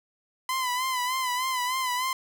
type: tone with vibrato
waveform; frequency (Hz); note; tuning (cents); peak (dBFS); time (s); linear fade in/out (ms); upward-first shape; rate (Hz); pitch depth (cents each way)
sawtooth; 1016; B5; +49; -22; 0.49-2.13; 2; sine; 3.3; 59
effects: none